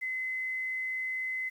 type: tone with quantisation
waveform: sine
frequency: 2041 Hz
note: C7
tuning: 44 cents flat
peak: -31 dBFS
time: 0.01-1.5 s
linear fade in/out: 20 ms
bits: 10
effects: none